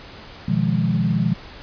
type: chord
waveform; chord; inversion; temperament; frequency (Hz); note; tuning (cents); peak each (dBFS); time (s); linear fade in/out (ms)
sine; F half-diminished seventh; second; equal; 123.47 / 155.56 / 174.61 / 207.7; Cb3 / Eb3 / F3 / Ab3; 0 / 0 / 0 / 0; -23 / -23 / -21 / -23; 0.48-1.34; 5
effects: pink hiss -40 dBFS RMS until 1.62 s + resampled to 11025 Hz